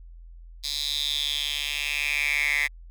10% pulse tone with high-pass filter sweep, 145.5 Hz, D3, 16 cents flat, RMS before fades -27 dBFS, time 0.63-2.68 s, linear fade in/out 20 ms, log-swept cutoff 4300 to 2000 Hz, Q 6.6, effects added 42 Hz sine -42 dBFS peak until 2.9 s

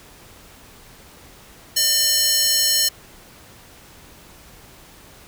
square tone with high-pass filter, 602 Hz, D5, 43 cents sharp, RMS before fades -18 dBFS, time 1.76-2.89 s, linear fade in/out 10 ms, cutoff 4600 Hz, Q 1.2, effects pink hiss -46 dBFS RMS until 5.27 s

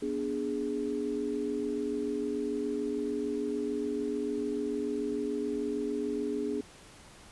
sine chord, G# diminished, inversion first, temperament equal, 246.9 / 293.7 / 415.3 Hz, B3 / D4 / G#4, 0 / 0 / 0 cents, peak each -36 / -34 / -33 dBFS, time 0.02-6.61 s, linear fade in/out 5 ms, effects pink hiss -53 dBFS RMS until 7.31 s + resampled to 24000 Hz

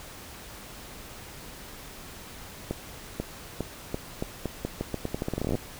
accelerating click train, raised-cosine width 2 ms, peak -15 dBFS, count 24, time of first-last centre 2.71-5.553 s, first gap 490 ms, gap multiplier 0.83, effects pink hiss -44 dBFS RMS until 5.79 s

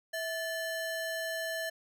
square ring-modulated tone, 1198 Hz, D6, 34 cents sharp, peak -31 dBFS, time 0.13-1.7 s, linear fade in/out 10 ms, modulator 547 Hz, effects none

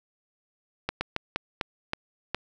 slowing click train, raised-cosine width 0.3 ms, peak -11 dBFS, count 7, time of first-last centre 0.89-2.346 s, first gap 120 ms, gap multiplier 1.28, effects none

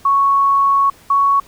sine tone pair in turn, 1108.7 / 1114.3 Hz, C#6 / C#6, 0 / +9 cents, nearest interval unison, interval 9 cents, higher second, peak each -10 dBFS, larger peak neither, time 0.05-0.9 / 1.1-1.4 s, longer first, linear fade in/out 5 ms, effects pink hiss -46 dBFS RMS until 1.47 s

